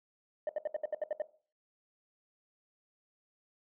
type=tone bursts; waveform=sine; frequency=608 Hz; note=D#5; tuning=40 cents flat; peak=-28 dBFS; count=9; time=0.47-1.22 s; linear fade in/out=2 ms; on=22 ms; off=69 ms; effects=noise-tail reverb RT60 0.4 s tail -17 dB re dry + tanh soft clip ceiling -29 dBFS